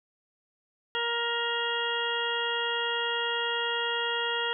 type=harmonic tone; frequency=470 Hz; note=A#4; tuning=14 cents sharp; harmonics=1 / 2 / 3 / 4 / 6 / 7; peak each=-34 / -34 / -34 / -34 / -34 / -34 dBFS; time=0.95-4.53 s; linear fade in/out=0 ms; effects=none